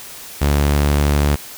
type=tone with pitch glide; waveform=sawtooth; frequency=72 to 72.54 Hz; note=D2 to D2; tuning=-34 to -21 cents; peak=-9 dBFS; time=0.41-1.36 s; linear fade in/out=10 ms; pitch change=+13 cents; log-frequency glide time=0.52-0.89 s; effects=white hiss -35 dBFS RMS until 1.57 s